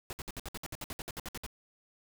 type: noise bursts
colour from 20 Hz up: pink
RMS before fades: -40 dBFS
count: 16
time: 0.1-1.464 s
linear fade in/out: 0 ms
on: 29 ms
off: 60 ms
effects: none